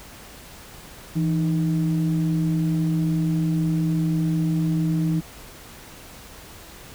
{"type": "tone pair together", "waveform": "sine", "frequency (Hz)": [164.81, 309.4], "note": ["E3", "D#4"], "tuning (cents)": [0, -10], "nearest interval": "major seventh", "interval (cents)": 1090, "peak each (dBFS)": [-19, -25], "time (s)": [1.15, 5.21], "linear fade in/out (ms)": 20, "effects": ["tanh soft clip ceiling -13 dBFS", "pink hiss -43 dBFS RMS until 6.94 s"]}